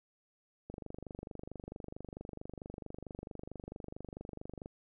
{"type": "click train", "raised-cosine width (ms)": 2, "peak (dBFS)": -30, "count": 98, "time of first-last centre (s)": [0.7, 4.659], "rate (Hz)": 24.5, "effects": []}